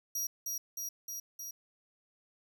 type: tone with echo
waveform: sawtooth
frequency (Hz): 5740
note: F8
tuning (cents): +47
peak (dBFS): -30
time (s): 0.15-0.27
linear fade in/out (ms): 5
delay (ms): 310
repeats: 4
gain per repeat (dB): -2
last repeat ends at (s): 1.51
effects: none